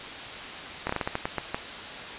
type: slowing click train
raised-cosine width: 0.5 ms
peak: -12 dBFS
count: 10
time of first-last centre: 0.87-1.545 s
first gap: 24 ms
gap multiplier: 1.27
effects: white hiss -37 dBFS RMS until 2.18 s + resampled to 8000 Hz